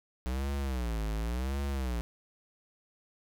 square tone with vibrato, 61.1 Hz, B1, 18 cents flat, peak -31 dBFS, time 0.26-2.01 s, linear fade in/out 0 ms, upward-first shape sine, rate 0.91 Hz, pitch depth 240 cents each way, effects 10-bit

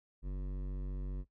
sine tone with hard clipping, 47.39 Hz, F#1, 42 cents sharp, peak -38 dBFS, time 0.22-1.25 s, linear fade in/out 50 ms, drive 14 dB, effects noise-tail reverb RT60 0.1 s tail -17 dB re dry

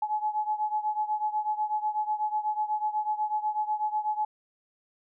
sine beating tone pair, 849 / 857.1 Hz, G#5 / A5, +38 / -46 cents, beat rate 8.1 Hz, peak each -28 / -31 dBFS, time 0.02-4.25 s, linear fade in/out 5 ms, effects none

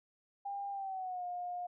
sine tone with pitch glide, 800 to 712.7 Hz, G5 to F5, +35 to +35 cents, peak -37 dBFS, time 0.45-1.67 s, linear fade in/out 10 ms, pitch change -200 cents, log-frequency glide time 0.71-1.25 s, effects none

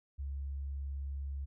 sine tone, 69.3 Hz, C#2, in tune, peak -36 dBFS, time 0.18-1.46 s, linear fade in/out 20 ms, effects none

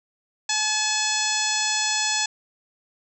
harmonic tone, 857 Hz, A5, 46 cents flat, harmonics 1 / 2 / 3 / 4 / 5 / 6 / 7 / 8 / 9, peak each -30 / -30 / -30 / -30 / -30 / -30 / -30 / -30 / -30 dBFS, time 0.49-2.26 s, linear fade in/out 5 ms, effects none

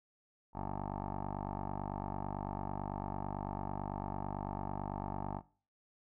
10% pulse tone with low-pass filter, 49 Hz, G1, in tune, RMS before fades -40 dBFS, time 0.53-5.42 s, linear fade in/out 50 ms, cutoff 920 Hz, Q 9.5, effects noise-tail reverb RT60 0.4 s tail -19 dB re dry

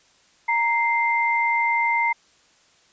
sine tone pair together, 931.9 / 2092 Hz, A#5 / C7, -1 / -1 cents, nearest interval octave + major second, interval 1400 cents, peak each -21 dBFS, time 0.48-2.13 s, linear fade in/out 10 ms, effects white hiss -58 dBFS RMS until 2.92 s + resampled to 16000 Hz

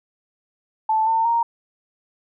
sine tone with pitch steps, 877 / 901 / 931 Hz, A5 / A5 / A#5, -6 / +41 / -2 cents, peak -16 dBFS, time 0.89-1.43 s, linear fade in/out 5 ms, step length 180 ms, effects none

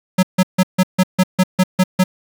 square tone bursts, 185 Hz, F#3, in tune, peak -10 dBFS, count 10, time 0.18-2.04 s, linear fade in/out 10 ms, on 51 ms, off 150 ms, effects 7-bit

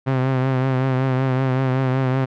sawtooth tone with vibrato, 130.81 Hz, C3, in tune, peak -13 dBFS, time 0.06-2.26 s, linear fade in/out 20 ms, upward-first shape triangle, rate 5.3 Hz, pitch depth 50 cents each way, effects low-pass 2000 Hz 12 dB/octave

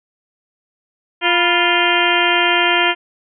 harmonic tone with a mistuned harmonic, 349.2 Hz, F4, in tune, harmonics 1 / 2 / 3 / 4 / 5 / 6 / 7 / 8 / 9, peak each -21 / -21 / -21 / -21 / -21 / -21 / -21 / -21 / -21 dBFS, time 1.21-2.95 s, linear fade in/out 50 ms, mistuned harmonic 3, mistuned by -110 cents, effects none

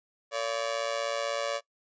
sawtooth tone with amplitude modulation, 571 Hz, D5, 49 cents flat, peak -21 dBFS, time 0.31-1.61 s, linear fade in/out 50 ms, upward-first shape sine, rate 116 Hz, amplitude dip 85%, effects noise-tail reverb RT60 0.1 s tail -19 dB re dry + resampled to 16000 Hz

